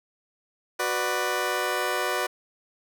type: chord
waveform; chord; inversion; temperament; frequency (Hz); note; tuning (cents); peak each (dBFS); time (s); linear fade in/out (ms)
15% pulse; B minor; second; just; 370.4 / 493.9 / 592.7; F#4 / B4 / D5; +2 / 0 / +16; -23; 0.79-2.27; 10
effects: none